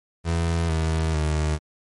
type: tone with pitch steps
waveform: 30% pulse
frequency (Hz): 83.6 / 80.15 / 76.84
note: E2 / E2 / D#2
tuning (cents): +25 / -48 / -21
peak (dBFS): -18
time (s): 0.24-1.59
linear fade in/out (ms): 50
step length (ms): 450
effects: MP3 48 kbps